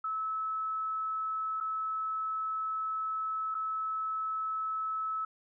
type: tone with dropouts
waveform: sine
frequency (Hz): 1300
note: E6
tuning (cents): -24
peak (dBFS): -31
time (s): 0.04-5.25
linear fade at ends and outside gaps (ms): 5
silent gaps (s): 1.603-1.608 / 3.545-3.549
effects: none